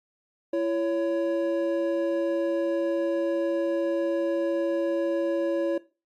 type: tone pair together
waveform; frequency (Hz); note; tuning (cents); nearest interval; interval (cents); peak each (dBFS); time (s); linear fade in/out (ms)
triangle; 336.2 / 558; E4 / C#5; +34 / +11; major sixth; 877; -24; 0.53-5.78; 5
effects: noise-tail reverb RT60 0.3 s tail -18 dB re dry + AAC 64 kbps